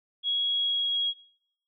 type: tone with pitch glide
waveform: sine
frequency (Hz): 3322 to 3303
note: G#7 to G#7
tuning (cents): 0 to -10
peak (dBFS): -24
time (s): 0.23-1.14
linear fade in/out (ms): 50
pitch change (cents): -10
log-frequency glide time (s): 0.45-0.96
effects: noise-tail reverb RT60 0.8 s tail -24 dB re dry